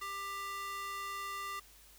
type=tone with high-pass filter; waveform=square; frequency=395.8 Hz; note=G4; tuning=17 cents sharp; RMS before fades=-41 dBFS; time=0.01-1.6 s; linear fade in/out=10 ms; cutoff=1300 Hz; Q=2.2; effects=added 50 Hz sine -63 dBFS peak until 1.98 s + white hiss -60 dBFS RMS until 1.98 s